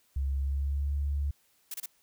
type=tone with pitch glide; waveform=sine; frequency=68.3 to 71.24 Hz; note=C#2 to C#2; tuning=-25 to +48 cents; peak=-27 dBFS; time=0.16-1.31 s; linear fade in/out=5 ms; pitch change=+73 cents; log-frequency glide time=0.35-0.93 s
type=noise bursts; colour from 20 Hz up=blue; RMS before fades=-37 dBFS; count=3; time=1.71-1.86 s; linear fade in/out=5 ms; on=32 ms; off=27 ms
effects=white hiss -68 dBFS RMS until 2.02 s